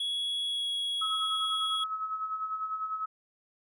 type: tone with pitch glide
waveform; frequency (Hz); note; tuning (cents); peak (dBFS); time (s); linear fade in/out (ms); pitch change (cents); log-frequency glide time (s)
triangle; 3353 to 3332; G#7 to G#7; +16 to +5; -28; 0-1.84; 5; -11; 0.47-0.67
type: tone with tremolo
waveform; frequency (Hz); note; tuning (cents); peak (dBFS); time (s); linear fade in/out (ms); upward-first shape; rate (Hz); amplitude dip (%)
sine; 1287; E6; -42; -29; 1.01-3.06; 10; sine; 10; 55
effects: none